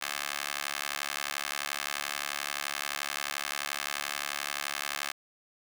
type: tone with high-pass filter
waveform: 15% pulse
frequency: 71.5 Hz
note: D2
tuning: 46 cents flat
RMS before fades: -35 dBFS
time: 0.01-5.12 s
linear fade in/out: 10 ms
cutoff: 1500 Hz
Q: 0.86
effects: none